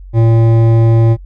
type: tone with hard clipping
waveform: sine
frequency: 114.1 Hz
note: A#2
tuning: 37 cents flat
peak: -8 dBFS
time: 0.13-1.17 s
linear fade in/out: 50 ms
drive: 12 dB
effects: noise-tail reverb RT60 0.1 s tail -24 dB re dry + added 46 Hz sine -29 dBFS peak until 1.25 s